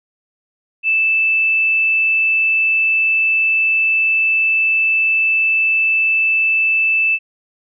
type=tone; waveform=sine; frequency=2637 Hz; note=E7; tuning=in tune; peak=-12 dBFS; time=0.83-7.19 s; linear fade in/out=50 ms; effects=none